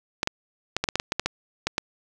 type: clicks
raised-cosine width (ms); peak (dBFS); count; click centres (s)
0.2; -6; 12; 0.231 / 0.274 / 0.766 / 0.84 / 0.888 / 0.956 / 0.999 / 1.121 / 1.196 / 1.26 / 1.67 / 1.781
effects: none